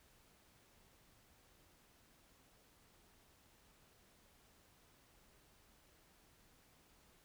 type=silence; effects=pink hiss -69 dBFS RMS until 7.24 s